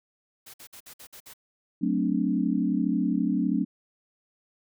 white noise bursts, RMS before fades -46 dBFS, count 7, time 0.46-1.337 s, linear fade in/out 10 ms, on 79 ms, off 54 ms
sine chord, D dominant seventh, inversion first, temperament equal, 185 / 220 / 261.6 / 293.7 Hz, F#3 / A3 / C4 / D4, 0 / 0 / 0 / 0 cents, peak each -28 dBFS, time 1.81-3.65 s, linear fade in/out 20 ms
effects none

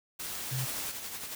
white noise, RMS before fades -38 dBFS, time 0.19-0.92 s, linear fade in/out 10 ms
sine tone, 130 Hz, C3, 11 cents flat, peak -31 dBFS, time 0.51-0.66 s, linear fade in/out 20 ms
white noise with tremolo, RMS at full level -38 dBFS, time 0.58-1.35 s, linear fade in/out 2 ms, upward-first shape triangle, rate 11 Hz, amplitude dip 50%
effects none

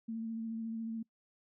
sine tone with vibrato, 225.5 Hz, A3, 43 cents sharp, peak -36 dBFS, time 0.08-1.03 s, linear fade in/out 10 ms, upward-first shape sine, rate 14 Hz, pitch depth 20 cents each way, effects noise-tail reverb RT60 0.1 s tail -24 dB re dry

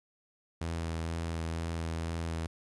sawtooth tone with vibrato, 82.5 Hz, E2, 2 cents sharp, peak -29 dBFS, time 0.61-2.47 s, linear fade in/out 5 ms, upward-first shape sine, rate 2.1 Hz, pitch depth 15 cents each way, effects resampled to 24000 Hz + 11-bit

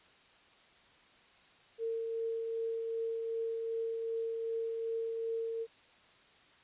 sine tone with tremolo, 454.8 Hz, A#4, 43 cents flat, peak -32 dBFS, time 1.78-5.67 s, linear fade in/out 50 ms, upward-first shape triangle, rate 2.6 Hz, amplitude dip 30%, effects white hiss -62 dBFS RMS until 6.63 s + resampled to 8000 Hz

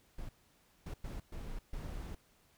brown noise bursts at uneven times, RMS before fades -42 dBFS, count 5, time 0.18-0.29 / 0.86-0.94 / 1.04-1.2 / 1.32-1.59 / 1.73-2.15 s, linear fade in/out 5 ms, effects pink hiss -69 dBFS RMS until 2.57 s

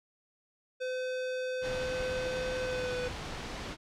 square tone with pitch glide, 510 to 497.5 Hz, C5 to B4, -44 to +13 cents, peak -33 dBFS, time 0.8-3.09 s, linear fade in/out 20 ms, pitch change -43 cents, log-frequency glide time 2.63-2.97 s
pink noise, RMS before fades -39 dBFS, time 1.61-3.77 s, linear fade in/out 50 ms
effects low-pass 5000 Hz 12 dB/octave

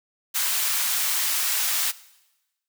white high-pass noise, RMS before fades -24 dBFS, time 0.34-1.92 s, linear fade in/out 20 ms, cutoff 1100 Hz, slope 12 dB/octave, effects noise-tail reverb RT60 1.0 s tail -19 dB re dry

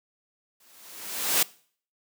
white noise with exponential growth, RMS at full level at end -20 dBFS, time 0.6-1.43 s, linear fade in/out 5 ms, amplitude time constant 180 ms, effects noise-tail reverb RT60 0.5 s tail -22 dB re dry + high-pass 200 Hz 12 dB/octave

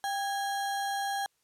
sine tone with sample-and-hold, 793 Hz, G5, 20 cents sharp, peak -29 dBFS, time 0.04-1.26 s, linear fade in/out 0 ms, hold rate 2450 Hz, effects white hiss -74 dBFS RMS until 1.43 s + low-pass 12000 Hz 12 dB/octave

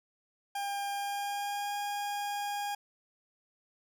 40% pulse tone with pitch glide, 803 to 816.6 Hz, G5 to G#5, +41 to -29 cents, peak -32 dBFS, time 0.55-2.75 s, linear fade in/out 5 ms, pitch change +30 cents, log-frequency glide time 0.92-1.76 s, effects none

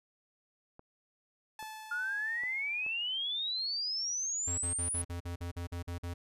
clicks, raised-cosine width 1 ms, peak -37 dBFS, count 4, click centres 0.794 / 1.627 / 2.436 / 2.864 s
sawtooth tone with exponential decay, 869 Hz, A5, 22 cents flat, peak -37 dBFS, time 1.59-3.8 s, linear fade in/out 2 ms, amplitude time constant 480 ms
sine exponential sweep, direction up, 1404 to 10380 Hz, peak -32 dBFS, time 1.91-5.02 s, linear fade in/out 5 ms
square tone bursts, 86.8 Hz, F2, 10 cents flat, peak -37 dBFS, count 11, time 4.47-6.14 s, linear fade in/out 10 ms, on 110 ms, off 46 ms
effects resampled to 32000 Hz

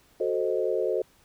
sine chord, F# diminished seventh, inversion none, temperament equal, 370 / 440 / 523.3 / 622.3 Hz, F#4 / A4 / C5 / Eb5, 0 / 0 / 0 / 0 cents, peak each -29 / -28 / -29 / -32 dBFS, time 0.2-1.02 s, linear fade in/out 5 ms, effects pink hiss -61 dBFS RMS until 1.24 s

